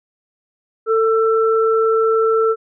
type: tone pair together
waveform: sine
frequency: 446.7 / 1336.5 Hz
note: A4 / E6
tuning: +26 / +23 cents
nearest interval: octave + perfect fifth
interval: 1897 cents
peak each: -13 / -19 dBFS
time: 0.86-2.56 s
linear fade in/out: 50 ms
effects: none